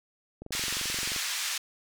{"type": "click train", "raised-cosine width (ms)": 2, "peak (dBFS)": -28, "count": 18, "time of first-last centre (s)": [0.42, 1.162], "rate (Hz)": 22.9}
{"type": "band-pass noise", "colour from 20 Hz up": "white", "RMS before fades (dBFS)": -32, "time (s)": [0.52, 1.58], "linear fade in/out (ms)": 5, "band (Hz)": [1500, 6400], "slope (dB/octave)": 12}
{"effects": []}